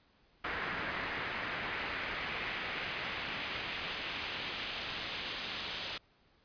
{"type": "noise with band-pass filter sweep", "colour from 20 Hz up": "brown", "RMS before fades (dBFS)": -39, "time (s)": [0.44, 5.98], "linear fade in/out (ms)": 5, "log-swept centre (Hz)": [1800, 3600], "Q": 1.7, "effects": ["pink hiss -68 dBFS RMS until 6.44 s", "resampled to 11025 Hz"]}